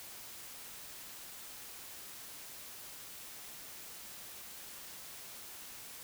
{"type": "silence", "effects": ["white hiss -49 dBFS RMS until 6.03 s"]}